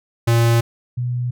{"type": "tone pair in turn", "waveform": ["square", "sine"], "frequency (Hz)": [116.54, 123.01], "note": ["A#2", "B2"], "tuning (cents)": [0, -6], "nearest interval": "minor second", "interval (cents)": 94, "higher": "second", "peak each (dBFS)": [-13, -19], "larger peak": "first", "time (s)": [[0.27, 0.61], [0.97, 1.31]], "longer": "neither", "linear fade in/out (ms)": 10, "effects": []}